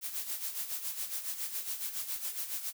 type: noise with tremolo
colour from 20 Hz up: blue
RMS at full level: -35 dBFS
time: 0.01-2.73 s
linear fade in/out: 50 ms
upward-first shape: sine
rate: 7.2 Hz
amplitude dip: 65%
effects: none